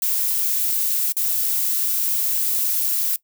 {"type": "noise with dropouts", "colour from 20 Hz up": "violet", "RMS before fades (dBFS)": -21, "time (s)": [0.02, 3.16], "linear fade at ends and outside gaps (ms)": 2, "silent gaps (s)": [1.122, 1.167], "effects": ["noise-tail reverb RT60 0.1 s tail -20 dB re dry"]}